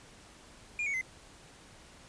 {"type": "tone with pitch steps", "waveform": "triangle", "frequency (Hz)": [2416, 2228, 2055], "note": ["D7", "C#7", "C7"], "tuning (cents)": [48, 8, -32], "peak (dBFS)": -29, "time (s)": [0.79, 1.012], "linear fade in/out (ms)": 2, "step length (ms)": 74, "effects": ["pink hiss -55 dBFS RMS until 2.08 s", "resampled to 22050 Hz"]}